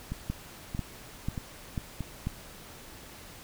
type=two click trains; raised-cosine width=5 ms; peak=-18 / -21 dBFS; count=5 / 4; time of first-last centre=0.3-2.27 / 0.12-2.007 s; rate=2.03 / 1.59 Hz; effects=pink hiss -48 dBFS RMS until 3.43 s